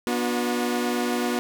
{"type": "tone cluster", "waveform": "sawtooth", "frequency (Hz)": [243.2, 293.5, 360.8], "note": ["B3", "D4", "F#4"], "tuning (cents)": [-26, -1, -44], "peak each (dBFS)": [-21, -29, -24], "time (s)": [0.07, 1.39], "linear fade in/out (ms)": 0, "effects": []}